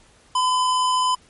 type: tone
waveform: square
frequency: 1012 Hz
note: B5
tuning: 42 cents sharp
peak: -18 dBFS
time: 0.35-1.15 s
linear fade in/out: 5 ms
effects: pink hiss -54 dBFS RMS until 1.29 s + MP3 48 kbps